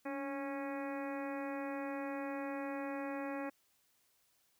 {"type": "harmonic tone with a mistuned harmonic", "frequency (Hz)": 275.4, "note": "C#4", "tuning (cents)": -11, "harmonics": [1, 2, 3, 4, 5, 6, 7, 8, 9], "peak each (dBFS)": [-41, -43, -47, -50, -53, -52, -52, -57, -54], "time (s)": [0.05, 3.5], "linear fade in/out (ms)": 10, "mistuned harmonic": 1, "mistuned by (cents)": 55, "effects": ["white hiss -74 dBFS RMS until 4.59 s"]}